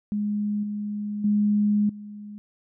sine tone with level steps, 207.7 Hz, G#3, in tune, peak -23 / -27 / -18 / -36 dBFS, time 0.12-2.38 s, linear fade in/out 0 ms, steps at 0.63 / 1.24 / 1.89 s, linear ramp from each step 5 ms, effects none

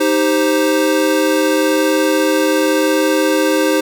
square chord, C minor, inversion first, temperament equal, 311.1 / 392 / 523.3 Hz, Eb4 / G4 / C5, 0 / 0 / 0 cents, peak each -16 / -19 / -17 dBFS, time 0-3.81 s, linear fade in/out 10 ms, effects none

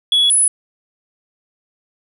sine tone pair in turn, 3376 / 10117 Hz, G#7 / D#9, +28 / +28 cents, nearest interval octave + perfect fifth, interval 1900 cents, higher second, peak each -8 dBFS, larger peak neither, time 0.12-0.3 / 0.3-0.48 s, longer neither, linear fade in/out 2 ms, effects tanh soft clip ceiling -9 dBFS + 8-bit

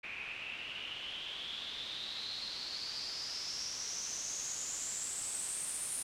white noise with low-pass filter sweep, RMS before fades -41 dBFS, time 0.03-6.03 s, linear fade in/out 10 ms, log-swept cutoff 2400 to 9500 Hz, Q 8.8, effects none

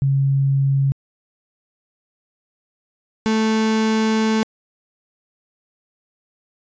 sine / 35% pulse tone pair in turn, 137.2 / 219.8 Hz, C#3 / A3, -17 / -2 cents, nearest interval minor sixth, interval 815 cents, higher second, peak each -14 / -14 dBFS, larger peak neither, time 0.02-0.92 / 3.26-4.43 s, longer second, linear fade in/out 0 ms, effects resampled to 16000 Hz

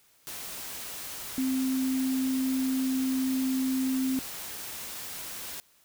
sine tone in noise, 261.6 Hz, C4, in tune, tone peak -25 dBFS, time 1.38-4.19 s, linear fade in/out 0 ms, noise white, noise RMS -39 dBFS, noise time 0.27-5.6 s, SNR +11 dB, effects white hiss -63 dBFS RMS until 5.84 s

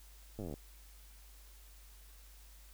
slowing click train, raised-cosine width 2 ms, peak -30 dBFS, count 14, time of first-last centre 0.39-0.54 s, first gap 9 ms, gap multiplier 1.04, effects added 50 Hz sine -55 dBFS peak until 2.73 s + white hiss -62 dBFS RMS until 2.73 s

